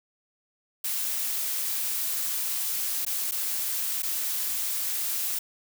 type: noise with dropouts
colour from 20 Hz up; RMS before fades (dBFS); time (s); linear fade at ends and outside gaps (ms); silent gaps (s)
blue; -29; 0.84-5.39; 5; 3.051-3.064 / 3.312-3.319 / 4.023-4.03
effects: none